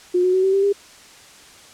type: tone with pitch steps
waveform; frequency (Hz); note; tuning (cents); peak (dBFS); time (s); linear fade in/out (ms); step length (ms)
sine; 358.6 / 366.8 / 375.1 / 383.7 / 392.4 / 401.4; F4 / F#4 / F#4 / G4 / G4 / G4; +46 / -15 / +24 / -37 / +2 / +41; -14; 0.14-0.728; 10; 98
effects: white hiss -45 dBFS RMS until 1.73 s + low-pass 8000 Hz 12 dB/octave